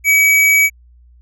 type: tone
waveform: square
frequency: 2276 Hz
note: C#7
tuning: 45 cents sharp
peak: -9 dBFS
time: 0.04-0.7 s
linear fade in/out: 50 ms
effects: added 60 Hz sine -43 dBFS peak until 1.21 s